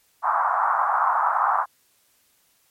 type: band-pass noise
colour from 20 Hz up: white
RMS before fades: -21 dBFS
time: 0.22-1.66 s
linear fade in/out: 50 ms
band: 760 to 1300 Hz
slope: 48 dB/octave
effects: white hiss -63 dBFS RMS until 2.7 s + MP3 64 kbps